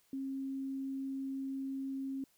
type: tone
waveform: sine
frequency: 269.4 Hz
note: C#4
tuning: 49 cents flat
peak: -36 dBFS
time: 0.13-2.24 s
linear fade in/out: 2 ms
effects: white hiss -71 dBFS RMS until 2.37 s